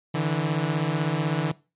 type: beating tone pair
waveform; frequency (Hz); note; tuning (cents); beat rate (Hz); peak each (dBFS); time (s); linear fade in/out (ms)
sawtooth; 146.83 / 162.83; D3 / E3; 0 / -21; 16; -22 / -22; 0.14-1.52; 10
effects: noise-tail reverb RT60 0.3 s tail -21 dB re dry + resampled to 8000 Hz